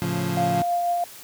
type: chord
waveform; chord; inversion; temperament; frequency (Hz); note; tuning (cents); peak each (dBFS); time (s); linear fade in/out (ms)
30% pulse; A augmented; none; equal; 110 / 138.59 / 174.61; A2 / C#3 / E#3; 0 / 0 / 0; -28 / -26 / -23; 0.02-0.62; 0
type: tone with tremolo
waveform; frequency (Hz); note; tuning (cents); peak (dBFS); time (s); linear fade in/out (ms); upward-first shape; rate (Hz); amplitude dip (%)
sine; 698.5; F5; 0; -19; 0.37-1.04; 2; triangle; 6.1; 30
effects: white hiss -43 dBFS RMS until 1.23 s + high-pass 60 Hz 12 dB/octave